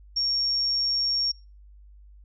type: tone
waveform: sine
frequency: 5530 Hz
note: F8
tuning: 18 cents flat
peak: -22 dBFS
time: 0.16-1.32 s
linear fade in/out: 10 ms
effects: noise-tail reverb RT60 0.3 s tail -24 dB re dry + added 50 Hz sine -47 dBFS peak until 2.24 s